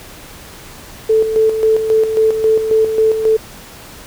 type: tone with tremolo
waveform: sine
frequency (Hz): 440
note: A4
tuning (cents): 0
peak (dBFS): -8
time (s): 1.09-3.37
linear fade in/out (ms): 10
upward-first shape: square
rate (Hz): 3.7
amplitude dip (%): 55
effects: pink hiss -36 dBFS RMS until 4.06 s